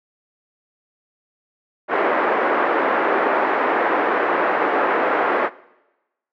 pink band-pass noise, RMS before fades -19 dBFS, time 1.88-5.5 s, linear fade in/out 50 ms, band 350 to 1800 Hz, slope 24 dB/octave, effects noise-tail reverb RT60 1.0 s tail -21 dB re dry

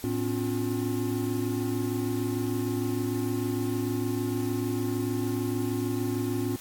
triangle tone cluster, 110.3 / 258.2 / 284.8 / 355.6 Hz, A2 / C4 / C#4 / F4, +5 / -23 / +47 / +31 cents, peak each -30 dBFS, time 0.04-6.56 s, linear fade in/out 0 ms, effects white hiss -45 dBFS RMS until 6.6 s + AAC 64 kbps

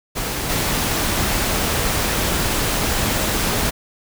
pink noise with level steps, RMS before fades -24 / -20 dBFS, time 0.15-3.71 s, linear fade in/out 20 ms, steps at 0.49 s, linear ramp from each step 10 ms, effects none

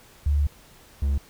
sine / triangle tone pair in turn, 72.5 / 69.77 Hz, D2 / C#2, -22 / +12 cents, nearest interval minor second, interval 66 cents, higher first, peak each -18 dBFS, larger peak neither, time 0.26-0.47 / 1.02-1.18 s, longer first, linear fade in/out 5 ms, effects pink hiss -52 dBFS RMS until 1.29 s

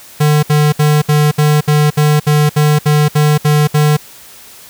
square tone bursts, 150 Hz, D3, 37 cents sharp, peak -8 dBFS, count 13, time 0.2-3.97 s, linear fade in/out 10 ms, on 230 ms, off 65 ms, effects white hiss -37 dBFS RMS until 4.69 s

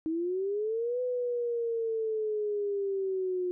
sine linear two-way sweep, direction up then down, 313.7 to 502 to 357.6 Hz, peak -28 dBFS, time 0.06-3.51 s, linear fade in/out 0 ms, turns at 1.01 s, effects none

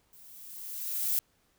violet noise with level ramp, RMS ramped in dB -55 to -27 dBFS, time 0.13-1.19 s, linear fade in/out 0 ms, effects pink hiss -70 dBFS RMS until 1.58 s

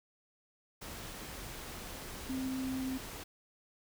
sine tone in noise, 261.6 Hz, C4, in tune, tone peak -34 dBFS, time 2.29-2.98 s, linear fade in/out 10 ms, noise pink, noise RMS -45 dBFS, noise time 0.81-3.24 s, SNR +8 dB, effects none

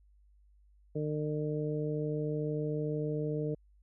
harmonic tone, 151.1 Hz, D3, 50 cents sharp, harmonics 1 / 2 / 3 / 4, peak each -34 / -38 / -35 / -43 dBFS, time 0.95-3.55 s, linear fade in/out 10 ms, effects added 50 Hz sine -60 dBFS peak until 3.82 s

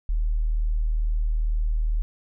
sine tone, 38.89 Hz, D#1, in tune, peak -20 dBFS, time 0.09-2.02 s, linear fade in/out 0 ms, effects none

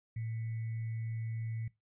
sine tone with sample-and-hold, 112.9 Hz, A2, 45 cents sharp, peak -35 dBFS, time 0.16-1.68 s, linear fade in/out 5 ms, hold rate 2100 Hz, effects noise-tail reverb RT60 0.2 s tail -20 dB re dry + resampled to 8000 Hz

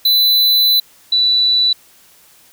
square / sine tone pair in turn, 4000 / 3963 Hz, B7 / B7, +21 / +5 cents, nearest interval unison, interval 16 cents, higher first, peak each -10 dBFS, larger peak neither, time 0.05-0.8 / 1.12-1.73 s, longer first, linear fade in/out 5 ms, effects white hiss -48 dBFS RMS until 2.52 s

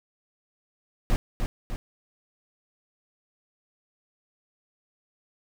brown noise with echo, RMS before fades -21 dBFS, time 1.1-1.16 s, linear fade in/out 0 ms, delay 300 ms, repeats 2, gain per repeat -5 dB, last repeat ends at 1.76 s, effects none

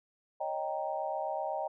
sine chord, Eb dominant seventh, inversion third, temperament equal, 554.4 / 622.3 / 784 / 932.3 Hz, Db5 / Eb5 / G5 / Bb5, 0 / 0 / 0 / 0 cents, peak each -40 / -36 / -36 / -40 dBFS, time 0.4-1.68 s, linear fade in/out 10 ms, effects none

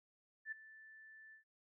sine tone with ADSR envelope, 1760 Hz, A6, in tune, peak -39 dBFS, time 0.45-1.44 s, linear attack 69 ms, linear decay 9 ms, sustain -17 dB, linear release 110 ms, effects none

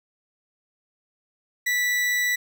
40% pulse tone, 1965 Hz, B6, 9 cents flat, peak -20 dBFS, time 1.66-2.36 s, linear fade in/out 10 ms, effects none

